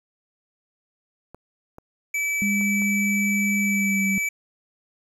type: clicks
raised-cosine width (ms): 1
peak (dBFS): -27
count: 4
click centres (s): 1.346 / 1.784 / 2.612 / 2.82
type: tone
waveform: square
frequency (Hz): 2304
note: D7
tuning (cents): -34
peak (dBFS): -23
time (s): 2.14-4.29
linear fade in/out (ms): 5
type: tone with pitch glide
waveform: sine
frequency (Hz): 202.6 to 195.36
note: G#3 to G3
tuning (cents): -43 to -6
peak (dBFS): -22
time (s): 2.42-4.18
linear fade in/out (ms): 0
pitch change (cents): -63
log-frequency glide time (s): 3.61-4.05
effects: low-pass 12000 Hz 12 dB/octave + 9-bit